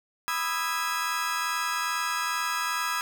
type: chord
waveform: 35% pulse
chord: E major seventh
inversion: second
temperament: just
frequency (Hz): 988.9 / 1236.1 / 1318.5 / 1648.1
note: B5 / D#6 / E6 / G#6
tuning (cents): +2 / -12 / 0 / -14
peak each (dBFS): -31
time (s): 0.28-3.01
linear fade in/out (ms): 0
effects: none